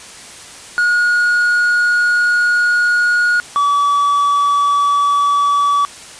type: tone pair in turn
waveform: triangle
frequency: 1443 / 1145.3 Hz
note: F#6 / D6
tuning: -44 / -44 cents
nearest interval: major third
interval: 400 cents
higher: first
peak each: -9 dBFS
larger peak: neither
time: 0.78-3.4 / 3.56-5.85 s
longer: first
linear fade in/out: 0 ms
effects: white hiss -35 dBFS RMS until 6.19 s + resampled to 22050 Hz